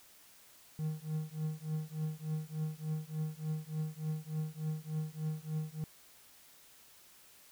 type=tone with tremolo; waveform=triangle; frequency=155.56 Hz; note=D#3; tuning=in tune; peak=-29 dBFS; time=0.79-5.84 s; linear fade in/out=0 ms; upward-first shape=triangle; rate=3.4 Hz; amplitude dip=100%; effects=white hiss -60 dBFS RMS until 7.51 s